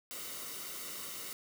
white noise with comb filter, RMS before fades -43 dBFS, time 0.11-1.33 s, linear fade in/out 0 ms, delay 1.2 ms, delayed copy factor -0.6, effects none

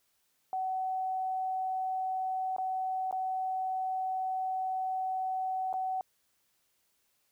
sine tone with dropouts, 753 Hz, F#5, 30 cents sharp, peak -30 dBFS, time 0.53-6.01 s, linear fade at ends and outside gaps 1 ms, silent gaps 2.564-2.583 / 3.111-3.126 / 5.729-5.739 s, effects white hiss -74 dBFS RMS until 7.31 s

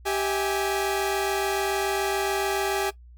sawtooth tone cluster, 391.5 / 646 / 830 Hz, G4 / E5 / G#5, -2 / -35 / -1 cents, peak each -22 / -30 / -25 dBFS, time 0.05-2.91 s, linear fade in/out 20 ms, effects noise-tail reverb RT60 0.1 s tail -17 dB re dry + added 60 Hz sine -45 dBFS peak until 3.17 s

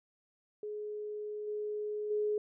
sine tone with level steps, 420.8 Hz, G#4, 23 cents sharp, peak -37 / -34 / -29 dBFS, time 0.63-2.38 s, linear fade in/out 2 ms, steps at 1.47 / 2.1 s, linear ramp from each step 10 ms, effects none

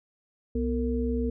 sine tone cluster, 64.6 / 243.9 / 456.7 Hz, C2 / B3 / A#4, -21 / -21 / -36 cents, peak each -29 / -28 / -31 dBFS, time 0.55-1.3 s, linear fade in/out 5 ms, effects none

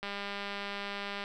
click train, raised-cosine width 0.3 ms, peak -22 dBFS, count 244, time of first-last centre 0.03-1.239 s, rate 201 Hz, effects none

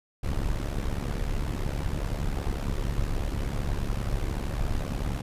brown noise with amplitude modulation, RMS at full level -25 dBFS, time 0.23-5.22 s, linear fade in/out 10 ms, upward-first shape sine, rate 70.6 Hz, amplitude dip 80%, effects resampled to 32000 Hz

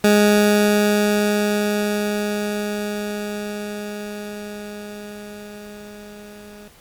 20% pulse tone with level ramp, 207.7 Hz, G#3, in tune, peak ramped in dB -6 to -34 dBFS, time 0.04-6.68 s, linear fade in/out 2 ms, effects pink hiss -49 dBFS RMS until 6.8 s + MP3 96 kbps

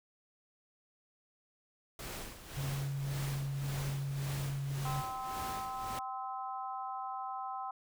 pink noise with tremolo, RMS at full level -42 dBFS, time 1.99-5.99 s, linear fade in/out 2 ms, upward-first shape sine, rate 1.8 Hz, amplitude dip 70%
sine tone, 138.59 Hz, C#3, in tune, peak -34 dBFS, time 2.56-5.02 s, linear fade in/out 20 ms
harmonic tone, 258.9 Hz, C4, 18 cents flat, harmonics 3 / 4 / 5, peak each -40 / -42 / -44 dBFS, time 4.85-7.71 s, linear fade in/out 5 ms
effects none

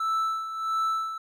triangle tone with tremolo, 1318.5 Hz, E6, in tune, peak -21 dBFS, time 0-1.18 s, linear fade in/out 5 ms, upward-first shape sine, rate 1.5 Hz, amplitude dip 65%, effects none

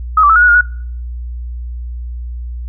sine tone with pitch steps, 1270 / 1162 / 1312 / 1441 / 1467 / 1420 / 1465 Hz, D#6 / D6 / E6 / F#6 / F#6 / F6 / F#6, +35 / -19 / -9 / -46 / -15 / +28 / -18 cents, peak -5 dBFS, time 0.17-0.611 s, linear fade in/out 5 ms, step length 63 ms, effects noise-tail reverb RT60 0.6 s tail -26 dB re dry + added 60 Hz sine -21 dBFS peak until 2.68 s

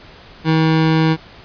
25% pulse tone, 159.6 Hz, D#3, 44 cents sharp, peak -8 dBFS, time 0.44-1.17 s, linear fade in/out 50 ms, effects pink hiss -41 dBFS RMS until 1.44 s + resampled to 11025 Hz

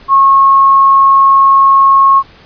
sine tone, 1090 Hz, C#6, 29 cents flat, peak -3 dBFS, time 0.08-2.23 s, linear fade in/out 50 ms, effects pink hiss -40 dBFS RMS until 2.45 s + resampled to 11025 Hz

